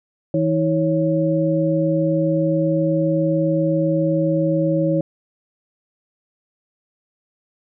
sine tone cluster, 161 / 320.5 / 552 Hz, E3 / E4 / C#5, -41 / -49 / -7 cents, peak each -20 dBFS, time 0.34-5.01 s, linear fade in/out 2 ms, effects none

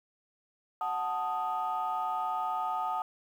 sine chord, D# diminished, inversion first, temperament equal, 740 / 880 / 1244.5 Hz, F#5 / A5 / D#6, 0 / 0 / 0 cents, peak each -33 dBFS, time 0.81-3.02 s, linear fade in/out 2 ms, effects tanh soft clip ceiling -23 dBFS + 10-bit

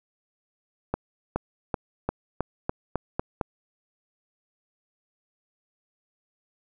accelerating click train, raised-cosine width 1 ms, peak -11 dBFS, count 9, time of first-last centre 0.94-3.412 s, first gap 420 ms, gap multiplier 0.91, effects none

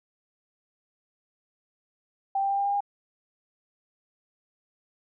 sine tone with pitch steps, 784 / 789 / 794 / 799.1 / 804.2 / 809.3 Hz, G5 / G5 / G5 / G5 / G5 / G#5, 0 / +11 / +22 / +33 / +44 / -45 cents, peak -23 dBFS, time 2.35-2.806 s, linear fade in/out 5 ms, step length 76 ms, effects none

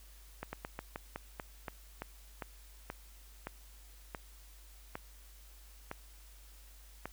slowing click train, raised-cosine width 0.5 ms, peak -24 dBFS, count 16, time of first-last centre 0.43-7.056 s, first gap 100 ms, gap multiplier 1.19, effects added 50 Hz sine -54 dBFS peak until 7.12 s + white hiss -61 dBFS RMS until 7.12 s

